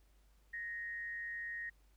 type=tone with frequency modulation; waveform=sine; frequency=1864.7 Hz; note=A#6; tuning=in tune; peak=-40 dBFS; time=0.53-1.7 s; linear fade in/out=10 ms; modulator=156 Hz; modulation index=0.37; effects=added 50 Hz sine -65 dBFS peak until 1.96 s + pink hiss -75 dBFS RMS until 1.96 s